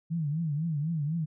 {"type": "tone with vibrato", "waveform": "sine", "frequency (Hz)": 155.56, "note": "D#3", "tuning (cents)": 0, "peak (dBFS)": -27, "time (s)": [0.1, 1.26], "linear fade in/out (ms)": 20, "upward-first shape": "triangle", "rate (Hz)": 4, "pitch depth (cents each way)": 180, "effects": []}